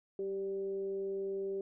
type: tone with frequency modulation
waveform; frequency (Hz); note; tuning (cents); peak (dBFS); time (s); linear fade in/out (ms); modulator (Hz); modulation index
sine; 390.2; G4; -8; -34; 0.19-1.61; 2; 198; 0.32
effects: none